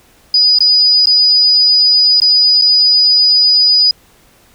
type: tone with dropouts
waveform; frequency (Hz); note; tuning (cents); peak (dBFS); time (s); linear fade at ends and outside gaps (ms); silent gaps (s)
sine; 4946; D#8; -11; -6; 0.34-3.91; 2; 0.587-0.605 / 1.058-1.07 / 2.201-2.218 / 2.614-2.62
effects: pink hiss -48 dBFS RMS until 4.54 s